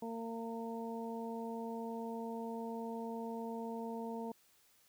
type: harmonic tone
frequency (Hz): 228.6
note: A#3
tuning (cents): -34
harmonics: 1 / 2 / 3 / 4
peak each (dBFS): -42 / -44 / -49 / -47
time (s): 0.02-4.32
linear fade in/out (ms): 5
effects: white hiss -69 dBFS RMS until 4.88 s